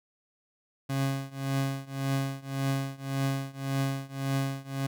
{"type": "tone with tremolo", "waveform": "30% pulse", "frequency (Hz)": 136.2, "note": "C#3", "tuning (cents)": -30, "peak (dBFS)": -22, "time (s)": [0.89, 4.87], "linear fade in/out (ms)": 10, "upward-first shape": "triangle", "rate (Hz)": 1.8, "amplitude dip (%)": 95, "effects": []}